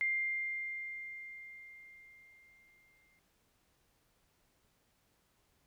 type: tone with exponential decay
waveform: sine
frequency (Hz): 2100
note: C7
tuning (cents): +6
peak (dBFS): -29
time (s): 0.01-3.19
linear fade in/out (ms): 0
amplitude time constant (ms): 690
effects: pink hiss -74 dBFS RMS until 5.66 s